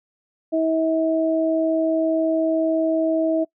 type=tone pair together; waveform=sine; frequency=321.9 / 643.8 Hz; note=E4 / E5; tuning=-41 / -41 cents; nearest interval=octave; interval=1200 cents; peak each=-20 dBFS; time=0.52-3.45 s; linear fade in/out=20 ms; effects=noise-tail reverb RT60 0.1 s tail -23 dB re dry